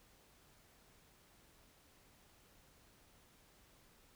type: silence
effects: pink hiss -67 dBFS RMS until 4.15 s